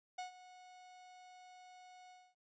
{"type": "tone with ADSR envelope", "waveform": "45% pulse", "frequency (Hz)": 732, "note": "F#5", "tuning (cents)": -19, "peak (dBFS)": -40, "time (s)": [0.18, 2.35], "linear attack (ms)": 8, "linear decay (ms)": 120, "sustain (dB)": -16, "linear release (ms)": 250, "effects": ["resampled to 16000 Hz"]}